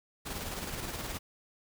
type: noise with tremolo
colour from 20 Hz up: pink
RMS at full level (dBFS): -37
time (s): 0.25-1.19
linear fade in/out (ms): 20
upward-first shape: square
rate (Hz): 19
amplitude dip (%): 35
effects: none